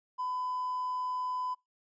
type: tone with hard clipping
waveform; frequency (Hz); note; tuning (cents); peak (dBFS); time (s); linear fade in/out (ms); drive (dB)
triangle; 1005; B5; +30; -32; 0.18-1.55; 20; 4
effects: noise-tail reverb RT60 0.2 s tail -26 dB re dry + resampled to 16000 Hz